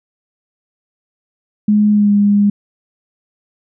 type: tone with pitch glide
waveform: sine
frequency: 209.5 to 204 Hz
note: G#3 to G#3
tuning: +15 to -31 cents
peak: -8 dBFS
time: 1.68-2.5 s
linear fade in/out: 5 ms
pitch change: -46 cents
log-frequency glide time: 1.91-2.12 s
effects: none